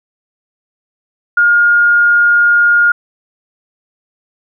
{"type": "tone", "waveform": "sine", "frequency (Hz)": 1421, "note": "F6", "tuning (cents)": 30, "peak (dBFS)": -6, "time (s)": [1.37, 2.92], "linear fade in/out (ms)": 5, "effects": []}